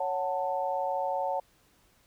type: chord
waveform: sine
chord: F# minor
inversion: second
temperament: just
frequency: 555 / 740 / 888 Hz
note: C#5 / F#5 / A5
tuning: +2 / 0 / +16 cents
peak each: -32 dBFS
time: 0-1.4 s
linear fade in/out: 5 ms
effects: pink hiss -65 dBFS RMS until 2.06 s